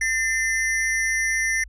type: ring-modulated tone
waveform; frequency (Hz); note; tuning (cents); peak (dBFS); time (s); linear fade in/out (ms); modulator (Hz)
square; 1934; B6; -37; -18; 0.01-1.64; 5; 132
effects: added 50 Hz sine -40 dBFS peak until 1.68 s + resampled to 22050 Hz